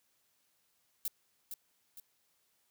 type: noise with echo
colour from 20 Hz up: violet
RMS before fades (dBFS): -35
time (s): 1.05-1.08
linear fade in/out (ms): 2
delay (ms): 460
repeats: 2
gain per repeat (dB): -7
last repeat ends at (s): 2
effects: white hiss -75 dBFS RMS until 2.7 s + high-pass 60 Hz 12 dB/octave